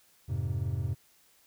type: chord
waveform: triangle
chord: F minor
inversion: none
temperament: just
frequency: 87.31 / 104.77 / 130.96 Hz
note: F2 / Ab2 / C3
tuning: 0 / +16 / +2 cents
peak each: -32 / -31 / -32 dBFS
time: 0.28-0.95 s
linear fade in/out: 20 ms
effects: white hiss -64 dBFS RMS until 1.46 s